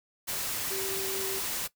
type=tone in noise; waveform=sine; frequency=386.2 Hz; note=G4; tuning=26 cents flat; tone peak=-35 dBFS; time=0.7-1.4 s; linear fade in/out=20 ms; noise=white; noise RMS=-33 dBFS; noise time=0.27-1.68 s; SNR=-5 dB; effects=noise-tail reverb RT60 0.1 s tail -17 dB re dry